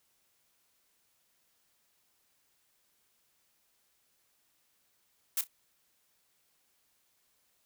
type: noise with echo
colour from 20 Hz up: blue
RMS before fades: -30 dBFS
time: 5.37-5.41 s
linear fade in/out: 2 ms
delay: 31 ms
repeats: 2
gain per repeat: -14 dB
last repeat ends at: 5.472 s
effects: white hiss -73 dBFS RMS until 7.65 s